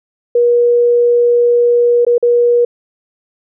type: tone with dropouts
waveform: sine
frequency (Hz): 479.4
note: A#4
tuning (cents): +48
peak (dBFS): -7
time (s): 0.35-2.65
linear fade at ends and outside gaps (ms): 5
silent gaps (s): 2.05-2.066 / 2.181-2.226
effects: none